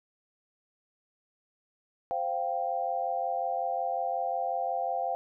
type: chord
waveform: sine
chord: C suspended fourth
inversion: none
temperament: equal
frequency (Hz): 523.3 / 698.5 / 784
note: C5 / F5 / G5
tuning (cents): 0 / 0 / 0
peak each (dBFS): -35 / -31 / -32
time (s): 2.11-5.15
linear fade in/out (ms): 0
effects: none